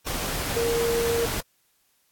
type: tone in noise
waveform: sine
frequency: 466.2 Hz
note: A#4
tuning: in tune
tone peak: -22 dBFS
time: 0.56-1.26 s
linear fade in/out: 10 ms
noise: pink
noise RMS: -29 dBFS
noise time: 0.06-1.41 s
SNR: +4 dB
effects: white hiss -67 dBFS RMS until 2.11 s + AAC 64 kbps